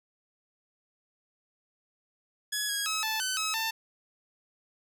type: tone with pitch steps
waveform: 10% pulse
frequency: 1685 / 1649 / 1285 / 876 / 1517 / 1285 / 893 Hz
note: G#6 / G#6 / E6 / A5 / F#6 / E6 / A5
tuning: +25 / -13 / -45 / -8 / +43 / -45 / +25 cents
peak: -20 dBFS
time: 2.52-3.71 s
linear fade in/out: 10 ms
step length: 170 ms
effects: none